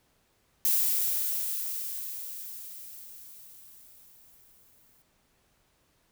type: noise with exponential decay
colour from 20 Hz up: violet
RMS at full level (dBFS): -24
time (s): 0.65-5.02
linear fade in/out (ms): 1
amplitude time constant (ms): 950
effects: pink hiss -69 dBFS RMS until 6.11 s